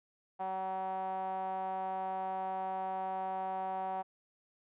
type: tone with band-pass filter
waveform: sawtooth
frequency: 189.2 Hz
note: F#3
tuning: 39 cents sharp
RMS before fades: -37 dBFS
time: 0.39-4.03 s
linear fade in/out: 20 ms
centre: 810 Hz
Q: 8.8
effects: resampled to 8000 Hz